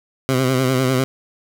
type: tone with vibrato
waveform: 15% pulse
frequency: 129.9 Hz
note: C3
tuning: 12 cents flat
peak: -9 dBFS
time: 0.29-1.04 s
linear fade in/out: 0 ms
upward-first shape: sine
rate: 10 Hz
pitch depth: 56 cents each way
effects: none